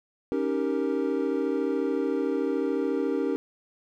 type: chord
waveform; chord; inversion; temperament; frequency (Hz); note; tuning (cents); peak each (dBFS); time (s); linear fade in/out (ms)
triangle; Eb dominant seventh; third; equal; 277.2 / 311.1 / 392 / 466.2; Db4 / Eb4 / G4 / Bb4; 0 / 0 / 0 / 0; -27 / -29 / -28 / -28; 0.32-3.36; 0
effects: none